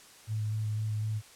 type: tone with vibrato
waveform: sine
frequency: 107.8 Hz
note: A2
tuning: 35 cents flat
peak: -29 dBFS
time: 0.27-1.22 s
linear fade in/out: 50 ms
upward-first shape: square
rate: 4 Hz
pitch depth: 14 cents each way
effects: white hiss -54 dBFS RMS until 1.35 s + low-pass 10000 Hz 12 dB/octave